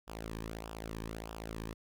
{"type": "tone with flanger", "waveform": "sawtooth", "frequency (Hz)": 55.2, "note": "A1", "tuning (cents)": 6, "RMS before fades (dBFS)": -43, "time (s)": [0.07, 1.74], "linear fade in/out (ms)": 20, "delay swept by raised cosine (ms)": [0.47, 1.47], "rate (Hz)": 1.6, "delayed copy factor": -0.7, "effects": []}